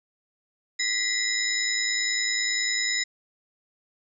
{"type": "tone cluster", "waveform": "sine", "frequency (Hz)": [1940, 2050, 3852, 5150, 7030], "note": ["B6", "C7", "B7", "E8", "A8"], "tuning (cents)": [-31, -36, -44, -41, -2], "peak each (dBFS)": -30, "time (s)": [0.79, 3.04], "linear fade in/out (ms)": 10, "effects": []}